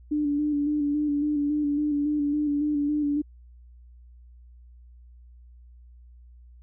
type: tone with vibrato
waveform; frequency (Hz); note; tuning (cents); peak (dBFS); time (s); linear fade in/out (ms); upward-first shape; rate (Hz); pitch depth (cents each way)
sine; 293.7; D4; 0; -22; 0.11-3.22; 10; square; 3.6; 29
effects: added 60 Hz sine -47 dBFS peak until 6.62 s